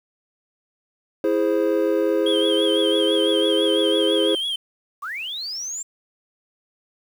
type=chord; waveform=triangle; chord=E augmented; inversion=none; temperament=equal; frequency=329.6 / 415.3 / 523.3 Hz; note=E4 / G#4 / B#4; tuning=0 / 0 / 0 cents; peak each=-20 dBFS; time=1.24-4.35 s; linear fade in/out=2 ms
type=tone with vibrato; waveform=triangle; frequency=3224 Hz; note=G7; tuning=48 cents sharp; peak=-21 dBFS; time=2.26-4.56 s; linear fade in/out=5 ms; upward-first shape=triangle; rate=6 Hz; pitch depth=91 cents each way
type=linear sweep; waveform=sine; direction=up; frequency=1063 to 7450 Hz; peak=-27 dBFS; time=5.02-5.83 s; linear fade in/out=10 ms
effects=8-bit